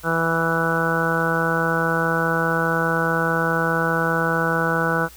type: harmonic tone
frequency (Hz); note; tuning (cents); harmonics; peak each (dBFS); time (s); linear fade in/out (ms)
164.81; E3; 0; 1 / 2 / 3 / 4 / 5 / 6 / 7 / 8 / 9; -25 / -29 / -25 / -30 / -30 / -30 / -31 / -27 / -23; 0.03-5.09; 50
effects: added 60 Hz sine -46 dBFS peak until 5.16 s + white hiss -46 dBFS RMS until 5.16 s